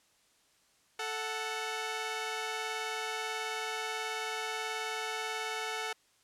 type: tone pair together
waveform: 10% pulse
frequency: 440 / 739.5 Hz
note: A4 / F#5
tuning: 0 / -1 cents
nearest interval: major sixth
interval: 899 cents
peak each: -28 / -30 dBFS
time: 0.99-5.93 s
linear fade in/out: 5 ms
effects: white hiss -68 dBFS RMS until 6.23 s + low-pass 9000 Hz 12 dB/octave